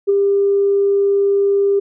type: tone with ADSR envelope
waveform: sine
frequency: 399 Hz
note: G4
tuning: 31 cents sharp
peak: -8 dBFS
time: 0.07-1.8 s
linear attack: 25 ms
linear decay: 16 ms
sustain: -3 dB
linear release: 13 ms
effects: tanh soft clip ceiling -4 dBFS